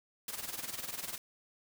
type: noise with tremolo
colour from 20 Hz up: white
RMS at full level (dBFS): -38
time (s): 0.28-1.18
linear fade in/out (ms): 2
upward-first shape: sine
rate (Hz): 20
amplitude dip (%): 75
effects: none